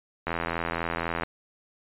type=click train; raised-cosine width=0.5 ms; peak=-13 dBFS; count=82; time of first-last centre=0.27-1.234 s; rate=84 Hz; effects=resampled to 8000 Hz